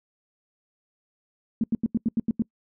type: tone bursts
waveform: sine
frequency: 226.1 Hz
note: A3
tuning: 47 cents sharp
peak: -19 dBFS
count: 8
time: 1.61-2.422 s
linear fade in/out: 2 ms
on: 28 ms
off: 84 ms
effects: noise-tail reverb RT60 0.1 s tail -25 dB re dry